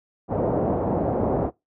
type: low-pass noise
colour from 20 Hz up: white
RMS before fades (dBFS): -23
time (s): 0.28-1.51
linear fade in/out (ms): 50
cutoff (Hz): 670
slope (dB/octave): 24
effects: noise-tail reverb RT60 0.2 s tail -23 dB re dry + high-pass 60 Hz 12 dB/octave